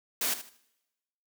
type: noise with echo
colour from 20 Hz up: white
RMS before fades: -29 dBFS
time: 0.21-0.34 s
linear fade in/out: 5 ms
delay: 77 ms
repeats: 3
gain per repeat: -12 dB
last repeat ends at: 0.571 s
effects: noise-tail reverb RT60 1.0 s tail -23 dB re dry + high-pass 200 Hz 12 dB/octave